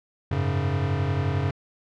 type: chord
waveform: square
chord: F# suspended second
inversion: none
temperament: equal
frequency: 92.5 / 103.83 / 138.59 Hz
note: F#2 / G#2 / C#3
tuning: 0 / 0 / 0 cents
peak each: -27 / -30 / -27 dBFS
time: 0.31-1.51 s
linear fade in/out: 5 ms
effects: low-pass 3000 Hz 12 dB/octave